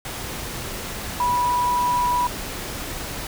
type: tone in noise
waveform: sine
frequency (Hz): 980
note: B5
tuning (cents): -14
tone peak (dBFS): -18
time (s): 1.2-2.27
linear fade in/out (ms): 2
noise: pink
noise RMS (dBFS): -31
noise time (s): 0.05-3.27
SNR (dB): +10
effects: none